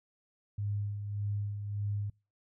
sine tone with tremolo, 102.5 Hz, G#2, 22 cents flat, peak -30 dBFS, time 0.58-2.1 s, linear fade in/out 5 ms, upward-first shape sine, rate 1.7 Hz, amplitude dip 50%, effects noise-tail reverb RT60 0.3 s tail -26 dB re dry

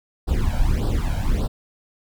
brown noise with flanger, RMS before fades -20 dBFS, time 0.27-1.48 s, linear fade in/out 20 ms, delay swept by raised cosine 0.22 to 1.32 ms, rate 1.7 Hz, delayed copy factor +0.9, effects none

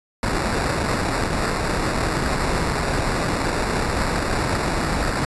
pink noise with sample-and-hold, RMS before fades -22 dBFS, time 0.23-5.25 s, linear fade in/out 2 ms, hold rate 3150 Hz, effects resampled to 24000 Hz

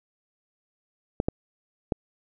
clicks, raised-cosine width 2 ms, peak -10 dBFS, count 3, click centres 1.201 / 1.285 / 1.922 s, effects none

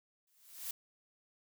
blue noise with exponential growth, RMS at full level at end -38 dBFS, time 0.27-0.71 s, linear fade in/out 2 ms, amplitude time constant 95 ms, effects none

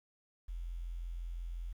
sine tone with quantisation, 42.84 Hz, F1, 33 cents flat, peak -38 dBFS, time 0.48-1.73 s, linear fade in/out 10 ms, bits 11, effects none

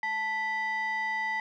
sine tone pair together, 880 / 1975.5 Hz, A5 / B6, 0 / 0 cents, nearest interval octave + major second, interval 1400 cents, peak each -30 / -28 dBFS, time 0.03-1.4 s, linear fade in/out 2 ms, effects tanh soft clip ceiling -25 dBFS

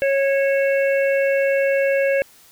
harmonic tone with a mistuned harmonic, 550 Hz, C#5, 14 cents flat, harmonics 1 / 3 / 4 / 5, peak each -16 / -26 / -28 / -30 dBFS, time 0.02-2.22 s, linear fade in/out 0 ms, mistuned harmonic 5, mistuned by -43 cents, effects white hiss -50 dBFS RMS until 2.51 s

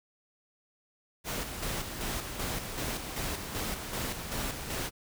pink noise with tremolo, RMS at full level -34 dBFS, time 1.24-4.91 s, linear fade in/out 50 ms, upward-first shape square, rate 2.6 Hz, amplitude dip 45%, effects none

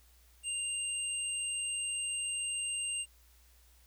sine tone pair together, 2794 / 8373 Hz, F7 / C9, 0 / 0 cents, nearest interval octave + perfect fifth, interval 1900 cents, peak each -37 / -35 dBFS, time 0.43-3.06 s, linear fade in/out 50 ms, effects added 60 Hz sine -61 dBFS peak until 3.86 s + white hiss -66 dBFS RMS until 3.86 s

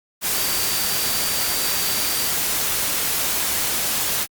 sine tone in noise, 4663 Hz, D8, 13 cents flat, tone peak -29 dBFS, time 0.33-2.31 s, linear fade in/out 50 ms, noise white, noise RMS -22 dBFS, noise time 0.21-4.27 s, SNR -10 dB, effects Opus 48 kbps

